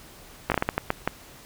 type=slowing click train; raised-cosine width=0.5 ms; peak=-7 dBFS; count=9; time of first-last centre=0.5-1.076 s; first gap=18 ms; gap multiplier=1.38; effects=pink hiss -48 dBFS RMS until 1.45 s